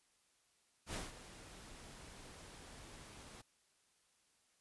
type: noise with ADSR envelope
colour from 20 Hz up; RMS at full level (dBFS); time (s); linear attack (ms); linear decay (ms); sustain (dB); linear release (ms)
pink; -42; 0.86-3.42; 77; 180; -13; 12
effects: white hiss -75 dBFS RMS until 4.6 s + resampled to 24000 Hz